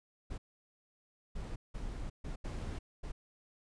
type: noise bursts at uneven times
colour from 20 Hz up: brown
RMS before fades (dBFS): -40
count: 6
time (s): 0.3-0.38 / 1.35-1.56 / 1.74-2.1 / 2.24-2.36 / 2.44-2.79 / 3.03-3.12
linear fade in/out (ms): 10
effects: resampled to 22050 Hz

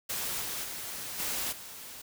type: noise with level steps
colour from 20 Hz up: white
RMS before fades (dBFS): -34 / -36 / -39 / -33 / -45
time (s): 0.09-2.02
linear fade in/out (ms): 10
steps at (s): 0.4 / 0.63 / 1.18 / 1.51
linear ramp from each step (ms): 20
effects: none

